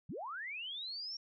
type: linear sweep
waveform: sine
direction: up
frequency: 105.6 to 5588 Hz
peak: -40 dBFS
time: 0.09-1.17 s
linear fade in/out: 5 ms
effects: none